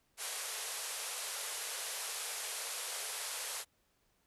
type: band-pass noise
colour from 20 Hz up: white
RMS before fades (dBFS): -41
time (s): 0.17-3.65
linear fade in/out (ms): 50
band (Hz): 410 to 12000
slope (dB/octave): 96
effects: pink hiss -75 dBFS RMS until 4.26 s